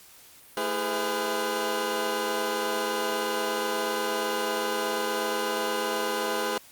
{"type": "tone cluster", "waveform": "20% pulse", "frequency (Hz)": [219.6, 328, 411, 508, 1427], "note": ["A3", "E4", "G#4", "B4", "F6"], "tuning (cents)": [-3, -9, -18, 49, 37], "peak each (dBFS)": [-33, -31, -26, -25, -33], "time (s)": [0.57, 6.58], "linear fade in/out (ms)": 2, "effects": ["white hiss -52 dBFS RMS until 6.71 s", "Opus 48 kbps"]}